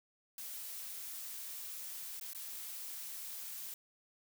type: noise with dropouts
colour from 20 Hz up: blue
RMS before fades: -45 dBFS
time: 0.38-3.74 s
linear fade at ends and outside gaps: 2 ms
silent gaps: 2.198-2.211 / 2.333-2.348 s
effects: none